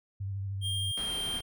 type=tone with vibrato; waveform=sine; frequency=98 Hz; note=G2; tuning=in tune; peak=-32 dBFS; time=0.2-0.92 s; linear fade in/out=10 ms; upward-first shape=triangle; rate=13 Hz; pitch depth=43 cents each way
type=tone with pitch glide; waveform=square; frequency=3206 to 3173 Hz; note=G7 to G7; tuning=+38 to +20 cents; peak=-32 dBFS; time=0.61-1.42 s; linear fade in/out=50 ms; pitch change=-18 cents; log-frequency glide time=1.04-1.13 s
type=low-pass noise; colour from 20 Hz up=pink; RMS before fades=-42 dBFS; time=0.97-1.41 s; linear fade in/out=5 ms; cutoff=3900 Hz; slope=12 dB/octave
effects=none